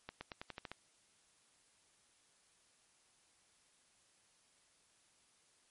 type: accelerating click train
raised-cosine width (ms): 0.3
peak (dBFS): -28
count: 8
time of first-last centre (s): 0.09-0.716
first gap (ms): 120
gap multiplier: 0.9
effects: white hiss -71 dBFS RMS until 5.7 s + MP3 48 kbps